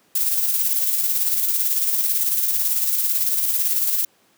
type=noise with tremolo; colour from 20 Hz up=violet; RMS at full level=-19 dBFS; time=0.15-4.05 s; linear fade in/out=5 ms; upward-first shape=square; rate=18 Hz; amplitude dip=35%; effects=pink hiss -59 dBFS RMS until 4.37 s + high-pass 200 Hz 12 dB/octave